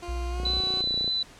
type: tone with pitch glide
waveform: 20% pulse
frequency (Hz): 348.9 to 373.9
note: F4 to F#4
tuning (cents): -2 to +18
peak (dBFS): -31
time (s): 0.02-0.82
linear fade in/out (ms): 10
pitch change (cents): +120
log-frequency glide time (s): 0.29-0.55
type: tone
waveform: sine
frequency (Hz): 60.7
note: B1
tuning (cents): -29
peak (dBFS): -28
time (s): 0.08-0.61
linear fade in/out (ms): 10
type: click train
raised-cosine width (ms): 2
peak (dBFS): -24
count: 21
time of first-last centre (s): 0.4-1.078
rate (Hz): 29.5
type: tone with vibrato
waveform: sine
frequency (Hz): 3984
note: B7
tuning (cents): +14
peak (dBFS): -24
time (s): 0.45-1.23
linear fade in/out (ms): 5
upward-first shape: triangle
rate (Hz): 3.4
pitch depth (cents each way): 14
effects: pink hiss -50 dBFS RMS until 1.39 s + low-pass 8000 Hz 12 dB/octave

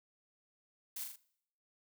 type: noise with echo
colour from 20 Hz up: blue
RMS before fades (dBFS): -42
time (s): 0.96-1.04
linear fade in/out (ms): 5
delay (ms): 40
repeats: 3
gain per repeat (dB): -4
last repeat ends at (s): 1.16
effects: noise-tail reverb RT60 0.7 s tail -21 dB re dry

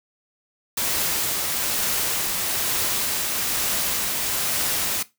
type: noise with tremolo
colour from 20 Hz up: white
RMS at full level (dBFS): -23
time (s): 0.77-5.03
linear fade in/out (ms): 5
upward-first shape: triangle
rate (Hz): 1.1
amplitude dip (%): 25
effects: noise-tail reverb RT60 0.2 s tail -17 dB re dry

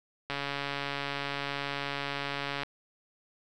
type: click train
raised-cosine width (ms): 0.3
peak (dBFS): -17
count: 330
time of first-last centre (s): 0.3-2.633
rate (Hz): 141
effects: none

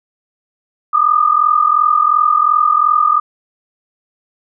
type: tone pair together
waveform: sine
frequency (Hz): 1196.2 / 1239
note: D6 / D#6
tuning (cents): +31 / -8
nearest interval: minor second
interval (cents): 61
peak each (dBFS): -12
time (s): 0.93-3.2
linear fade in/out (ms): 10
effects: none

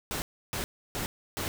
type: noise bursts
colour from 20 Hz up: pink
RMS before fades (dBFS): -33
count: 4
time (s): 0.11-1.48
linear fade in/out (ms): 0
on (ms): 110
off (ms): 310
effects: none

